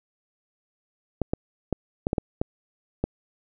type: clicks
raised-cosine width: 2 ms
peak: -10 dBFS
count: 8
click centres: 1.217 / 1.335 / 1.727 / 2.069 / 2.131 / 2.182 / 2.415 / 3.04 s
effects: none